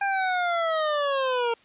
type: linear sweep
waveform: 25% pulse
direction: down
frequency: 804 to 459.2 Hz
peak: -19 dBFS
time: 0.01-1.54 s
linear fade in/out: 5 ms
effects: white hiss -57 dBFS RMS until 1.64 s + resampled to 8000 Hz